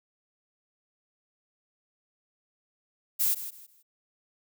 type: noise with echo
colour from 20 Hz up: violet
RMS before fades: -25 dBFS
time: 3.19-3.35 s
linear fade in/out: 20 ms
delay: 160 ms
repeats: 3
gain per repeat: -12 dB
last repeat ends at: 3.83 s
effects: none